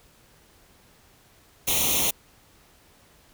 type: noise with comb filter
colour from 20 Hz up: white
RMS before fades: -23 dBFS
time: 1.67-2.11 s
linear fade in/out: 10 ms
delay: 0.31 ms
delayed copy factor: +0.85
effects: pink hiss -57 dBFS RMS until 3.33 s